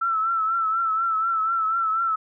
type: tone with vibrato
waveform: sine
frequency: 1328 Hz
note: E6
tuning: 12 cents sharp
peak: -20 dBFS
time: 0.01-2.16 s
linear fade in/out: 10 ms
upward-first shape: triangle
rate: 4.1 Hz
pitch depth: 62 cents each way
effects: none